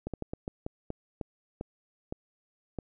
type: slowing click train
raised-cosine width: 2 ms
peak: -21 dBFS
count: 11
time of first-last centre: 0.07-2.787 s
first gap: 67 ms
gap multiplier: 1.29
effects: none